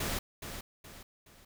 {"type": "noise with echo", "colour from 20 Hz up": "pink", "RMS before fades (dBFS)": -34, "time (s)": [0, 0.19], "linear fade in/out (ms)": 5, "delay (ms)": 420, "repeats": 3, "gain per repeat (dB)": -8, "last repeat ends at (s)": 1.45, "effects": []}